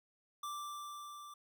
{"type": "tone with level ramp", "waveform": "square", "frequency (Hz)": 1174.7, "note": "D6", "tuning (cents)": 0, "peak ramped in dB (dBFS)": [-40, -50], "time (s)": [0.43, 1.34], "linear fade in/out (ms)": 5, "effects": []}